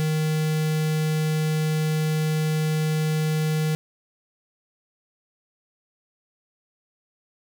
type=tone with notch filter; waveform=square; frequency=155.56 Hz; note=D#3; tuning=in tune; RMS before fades=-23 dBFS; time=0-3.75 s; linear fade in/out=0 ms; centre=960 Hz; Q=1.4; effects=none